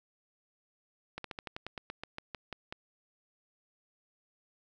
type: slowing click train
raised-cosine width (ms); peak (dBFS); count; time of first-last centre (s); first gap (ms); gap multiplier
0.3; -23; 14; 1.18-2.725; 63; 1.1
effects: none